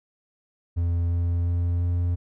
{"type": "tone with pitch steps", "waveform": "triangle", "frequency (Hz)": [85.6, 86.2, 86.79, 87.4], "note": ["F2", "F2", "F2", "F2"], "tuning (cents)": [-34, -22, -10, 2], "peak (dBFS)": -19, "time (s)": [0.76, 2.16], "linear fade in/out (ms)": 20, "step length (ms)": 350, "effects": []}